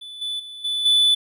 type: tone with level steps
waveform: triangle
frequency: 3483 Hz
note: A7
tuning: 18 cents flat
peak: -33 / -23 / -33 / -20 / -12 dBFS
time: 0.01-1.15 s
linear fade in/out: 10 ms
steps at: 0.21 / 0.39 / 0.64 / 0.85 s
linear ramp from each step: 10 ms
effects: none